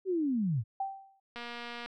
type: linear sweep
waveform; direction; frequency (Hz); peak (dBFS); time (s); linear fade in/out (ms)
sine; down; 392 to 98; -27; 0.05-0.64; 50
type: tone with exponential decay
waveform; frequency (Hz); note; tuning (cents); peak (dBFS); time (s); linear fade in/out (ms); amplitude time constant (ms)
sine; 779; G5; -11; -28; 0.8-1.2; 5; 85
type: click train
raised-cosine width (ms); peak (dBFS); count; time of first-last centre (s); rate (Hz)
0.3; -26; 120; 1.36-1.86; 238
effects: none